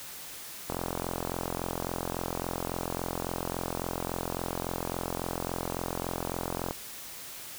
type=click train; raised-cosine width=1 ms; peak=-17 dBFS; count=263; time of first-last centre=0.7-6.709 s; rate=43.6 Hz; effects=white hiss -43 dBFS RMS until 7.58 s